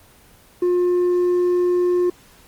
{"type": "tone with hard clipping", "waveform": "triangle", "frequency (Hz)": 356.2, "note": "F4", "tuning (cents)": 34, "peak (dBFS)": -14, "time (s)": [0.62, 2.1], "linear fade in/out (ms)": 5, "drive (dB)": 1, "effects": ["pink hiss -50 dBFS RMS until 2.47 s", "Opus 24 kbps"]}